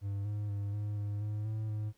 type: tone with pitch steps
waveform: triangle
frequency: 100 / 104.1 / 101.1 / 104.1 / 102.8 / 105.4 / 108.8 / 106.5 Hz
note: G2 / G#2 / G#2 / G#2 / G#2 / G#2 / A2 / G#2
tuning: +35 / +5 / -46 / +5 / -17 / +26 / -19 / +44 cents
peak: -31 dBFS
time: 0.01-1.93 s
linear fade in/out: 50 ms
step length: 240 ms
effects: pink hiss -72 dBFS RMS until 1.97 s